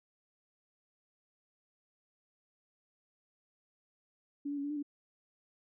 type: tone with pitch steps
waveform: sine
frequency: 285.4 / 288.2 / 280.7 / 288.6 / 298.3 / 287.7 Hz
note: D4 / D4 / C#4 / D4 / D4 / D4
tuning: -49 / -33 / +22 / -30 / +27 / -36 cents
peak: -34 dBFS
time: 4.45-4.828 s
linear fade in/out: 10 ms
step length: 63 ms
effects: none